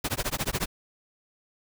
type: noise with tremolo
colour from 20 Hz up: pink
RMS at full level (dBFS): -26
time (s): 0.04-0.66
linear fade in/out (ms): 5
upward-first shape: sine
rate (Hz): 14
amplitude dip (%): 100
effects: none